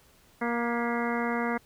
harmonic tone with a mistuned harmonic, 236.1 Hz, A#3, 22 cents sharp, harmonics 1 / 2 / 3 / 4 / 5 / 6 / 7 / 8 / 9, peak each -30 / -33 / -35 / -36 / -37 / -38 / -38 / -39 / -40 dBFS, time 0.41-1.58 s, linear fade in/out 10 ms, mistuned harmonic 8, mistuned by +63 cents, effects pink hiss -60 dBFS RMS until 1.65 s

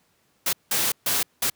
white noise bursts at uneven times, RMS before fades -23 dBFS, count 4, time 0.46-0.53 / 0.71-0.92 / 1.06-1.23 / 1.42-1.5 s, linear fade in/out 5 ms, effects pink hiss -65 dBFS RMS until 1.55 s + high-pass 100 Hz 12 dB/octave

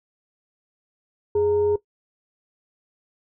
sine tone with frequency modulation, 415.3 Hz, G#4, in tune, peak -17 dBFS, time 1.35-1.76 s, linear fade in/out 5 ms, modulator 506 Hz, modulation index 0.28, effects noise-tail reverb RT60 0.1 s tail -17 dB re dry

